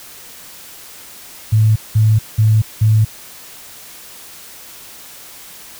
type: tone bursts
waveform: sine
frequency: 108.9 Hz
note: A2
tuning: 17 cents flat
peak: -8 dBFS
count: 4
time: 1.52-3.05 s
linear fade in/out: 10 ms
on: 240 ms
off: 190 ms
effects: white hiss -37 dBFS RMS until 5.79 s